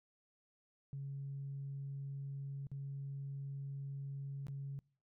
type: tone with dropouts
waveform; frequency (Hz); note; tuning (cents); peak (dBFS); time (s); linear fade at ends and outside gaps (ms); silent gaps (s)
sine; 138.59; C#3; 0; -40; 0.93-4.79; 0; 2.669-2.716 / 4.468-4.483
effects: noise-tail reverb RT60 0.5 s tail -26 dB re dry + tanh soft clip ceiling -36 dBFS